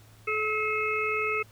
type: harmonic tone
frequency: 430.5 Hz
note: A4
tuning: 38 cents flat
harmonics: 1 / 3 / 5 / 6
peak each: -31 / -31 / -31 / -31 dBFS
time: 0.27-1.43 s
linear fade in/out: 10 ms
effects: added 108 Hz sine -53 dBFS peak until 1.51 s + pink hiss -58 dBFS RMS until 1.51 s